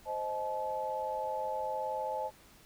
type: chord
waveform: sine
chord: A diminished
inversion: first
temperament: equal with one note detuned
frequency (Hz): 523.3 / 622.3 / 862.4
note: C5 / Eb5 / A5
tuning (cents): 0 / 0 / -35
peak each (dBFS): -38 / -39 / -35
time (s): 0.05-2.31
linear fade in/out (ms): 50
effects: pink hiss -59 dBFS RMS until 2.65 s